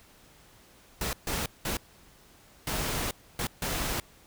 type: noise bursts at uneven times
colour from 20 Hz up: pink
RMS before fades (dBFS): -31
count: 6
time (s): 1.01-1.13 / 1.27-1.46 / 1.65-1.77 / 2.67-3.11 / 3.39-3.47 / 3.62-4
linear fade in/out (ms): 2
effects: pink hiss -57 dBFS RMS until 4.26 s